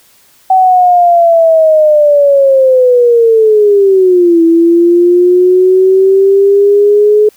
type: linear two-way sweep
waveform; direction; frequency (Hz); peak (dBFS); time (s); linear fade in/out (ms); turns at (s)
sine; down then up; 760 to 329.6 to 425.2; -3; 0.5-7.29; 5; 4.43
effects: white hiss -46 dBFS RMS until 7.36 s